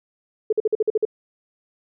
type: tone bursts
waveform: sine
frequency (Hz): 433.1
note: A4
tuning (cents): -27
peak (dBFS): -15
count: 8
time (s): 0.5-1.052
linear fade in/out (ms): 5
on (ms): 27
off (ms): 48
effects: none